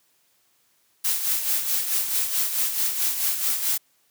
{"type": "noise with tremolo", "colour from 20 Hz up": "blue", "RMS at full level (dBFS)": -22, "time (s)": [1.04, 3.78], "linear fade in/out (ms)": 10, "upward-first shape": "sine", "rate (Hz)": 4.6, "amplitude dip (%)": 55, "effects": ["white hiss -65 dBFS RMS until 4.1 s", "high-pass 80 Hz 12 dB/octave"]}